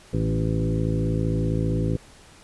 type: harmonic tone with a mistuned harmonic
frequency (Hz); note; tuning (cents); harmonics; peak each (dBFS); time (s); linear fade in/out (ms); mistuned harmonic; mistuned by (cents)
55.4; A1; +13; 1 / 2 / 3 / 4 / 5 / 6 / 7 / 9; -29 / -25 / -26 / -35 / -30 / -34 / -33 / -34; 0.13-1.97; 5; 3; -29
effects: pink hiss -50 dBFS RMS until 2.43 s + resampled to 24000 Hz